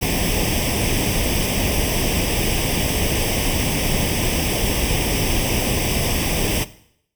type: noise with comb filter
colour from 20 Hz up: pink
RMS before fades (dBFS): -20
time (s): 0.01-6.65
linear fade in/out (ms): 20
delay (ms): 0.36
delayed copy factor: +0.8
effects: noise-tail reverb RT60 0.7 s tail -17 dB re dry